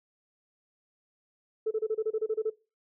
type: tone bursts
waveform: sine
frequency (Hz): 438.6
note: A4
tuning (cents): -6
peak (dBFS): -24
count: 11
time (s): 1.66-2.501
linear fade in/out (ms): 10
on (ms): 51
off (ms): 28
effects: noise-tail reverb RT60 0.3 s tail -21 dB re dry + tanh soft clip ceiling -20 dBFS